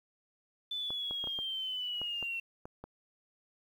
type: linear sweep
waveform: sine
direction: down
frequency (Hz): 3520 to 2704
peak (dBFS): -34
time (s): 0.71-2.4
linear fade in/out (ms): 5
type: clicks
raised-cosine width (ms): 1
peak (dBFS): -30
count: 9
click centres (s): 0.905 / 1.11 / 1.241 / 1.273 / 1.389 / 2.016 / 2.227 / 2.655 / 2.84
effects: 10-bit